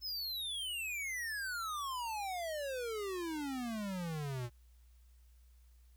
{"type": "exponential sweep", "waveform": "square", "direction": "down", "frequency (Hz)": [5300, 116.54], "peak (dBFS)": -38, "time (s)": [0.01, 4.5], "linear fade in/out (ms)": 50, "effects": ["added 60 Hz sine -59 dBFS peak until 5.96 s", "white hiss -75 dBFS RMS until 5.96 s"]}